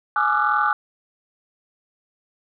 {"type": "tone cluster", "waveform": "sine", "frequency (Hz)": [840, 1172, 1214, 1360, 1482], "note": ["G#5", "D6", "D#6", "F6", "F#6"], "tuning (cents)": [19, -4, -43, -46, 2], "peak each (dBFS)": -23, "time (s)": [0.16, 0.73], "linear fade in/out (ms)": 2, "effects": ["tanh soft clip ceiling -7 dBFS"]}